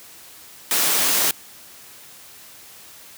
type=high-pass noise; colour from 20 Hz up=white; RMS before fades=-19 dBFS; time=0.71-1.31 s; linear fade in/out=2 ms; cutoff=180 Hz; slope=12 dB/octave; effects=white hiss -44 dBFS RMS until 3.17 s + high-pass 60 Hz 12 dB/octave